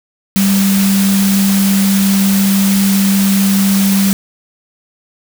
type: tone in noise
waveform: sine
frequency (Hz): 196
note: G3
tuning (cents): 0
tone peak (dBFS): -9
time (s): 0.36-4.13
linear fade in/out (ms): 0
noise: white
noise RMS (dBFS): -19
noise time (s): 0.36-4.13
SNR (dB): +7
effects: none